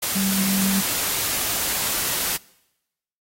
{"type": "tone in noise", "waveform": "sine", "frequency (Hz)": 193.5, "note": "G3", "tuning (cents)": -22, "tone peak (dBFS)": -21, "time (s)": [0.15, 0.81], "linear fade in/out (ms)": 10, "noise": "white", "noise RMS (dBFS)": -24, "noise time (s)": [0.02, 2.37], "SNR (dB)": 0, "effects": ["noise-tail reverb RT60 0.9 s tail -23 dB re dry", "AAC 48 kbps"]}